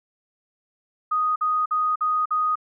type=tone bursts; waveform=sine; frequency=1244.5 Hz; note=D#6; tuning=in tune; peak=-19 dBFS; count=5; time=1.11-2.556 s; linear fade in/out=10 ms; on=250 ms; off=49 ms; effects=none